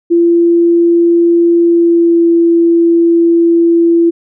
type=tone with pitch glide; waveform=sine; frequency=340.8 to 337.1 Hz; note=F4 to E4; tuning=-42 to +39 cents; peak=-5 dBFS; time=0.1-4.11 s; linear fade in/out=20 ms; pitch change=-19 cents; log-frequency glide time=1.6-2.29 s; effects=none